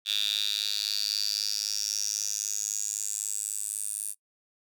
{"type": "tone with high-pass filter sweep", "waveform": "10% pulse", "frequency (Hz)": 103.83, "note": "G#2", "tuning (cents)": 0, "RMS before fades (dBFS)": -31, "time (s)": [0.05, 4.15], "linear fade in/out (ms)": 50, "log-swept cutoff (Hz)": [3500, 9500], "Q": 7, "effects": ["noise-tail reverb RT60 0.1 s tail -23 dB re dry"]}